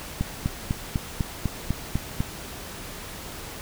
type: click train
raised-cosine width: 5 ms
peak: -11 dBFS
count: 9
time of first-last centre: 0.21-2.205 s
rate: 4.01 Hz
effects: pink hiss -38 dBFS RMS until 3.61 s